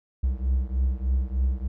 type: beating tone pair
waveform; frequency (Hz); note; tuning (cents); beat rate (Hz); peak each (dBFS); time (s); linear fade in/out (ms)
triangle; 63.3 / 66.6; B1 / C2; +43 / +31; 3.3; -22 / -24; 0.23-1.68; 10
effects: none